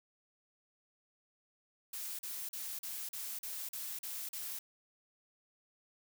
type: noise bursts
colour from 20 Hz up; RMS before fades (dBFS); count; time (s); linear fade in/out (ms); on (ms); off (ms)
blue; -42; 9; 1.93-4.59; 5; 260; 40
effects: none